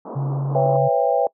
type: band-pass noise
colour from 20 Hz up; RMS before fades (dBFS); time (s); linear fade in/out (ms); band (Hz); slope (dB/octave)
pink; -34; 0.05-0.77; 5; 210 to 1100; 48
type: tone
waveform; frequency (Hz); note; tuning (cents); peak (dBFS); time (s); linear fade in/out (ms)
sine; 138.59; C#3; 0; -20; 0.15-0.89; 20
type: chord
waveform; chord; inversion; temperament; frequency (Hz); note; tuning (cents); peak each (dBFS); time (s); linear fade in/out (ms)
sine; C# half-diminished seventh; third; just; 498.9 / 554.4 / 665.2 / 798.3; B4 / C#5 / E5 / G5; +17 / 0 / +16 / +31; -21; 0.55-1.27; 2
effects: noise-tail reverb RT60 0.1 s tail -22 dB re dry